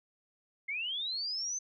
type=linear sweep; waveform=sine; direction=up; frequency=2088 to 6240 Hz; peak=-33 dBFS; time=0.68-1.59 s; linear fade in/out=10 ms; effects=none